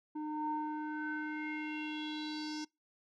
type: tone with low-pass filter sweep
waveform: square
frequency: 304.8 Hz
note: D#4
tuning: 36 cents flat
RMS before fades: -39 dBFS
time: 0.15-2.65 s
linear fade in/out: 10 ms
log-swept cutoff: 690 to 5600 Hz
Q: 5.5
effects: noise-tail reverb RT60 0.2 s tail -24 dB re dry